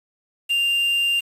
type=tone with quantisation; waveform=triangle; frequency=2791 Hz; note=F7; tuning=2 cents flat; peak=-16 dBFS; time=0.49-1.21 s; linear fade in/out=20 ms; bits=6; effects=resampled to 32000 Hz